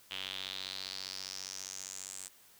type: tone with band-pass filter sweep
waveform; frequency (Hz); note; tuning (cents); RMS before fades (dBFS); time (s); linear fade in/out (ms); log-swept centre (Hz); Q
square; 47.49; F#1; +46; -43; 0.1-2.29; 20; 3100 to 8100; 4.6
effects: white hiss -61 dBFS RMS until 2.59 s